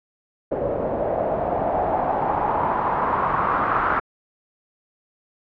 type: noise with low-pass filter sweep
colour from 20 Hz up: white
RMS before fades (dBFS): -22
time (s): 0.51-4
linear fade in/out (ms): 10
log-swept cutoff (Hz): 530 to 1300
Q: 3.7
effects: low-pass 2000 Hz 12 dB/octave